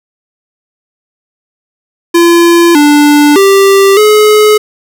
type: tone with pitch steps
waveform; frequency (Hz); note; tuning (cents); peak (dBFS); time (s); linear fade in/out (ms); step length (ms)
square; 341.3 / 293.5 / 392.4 / 424.7; F4 / D4 / G4 / G#4; -40 / -1 / +2 / +39; -3; 2.14-4.58; 10; 610
effects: none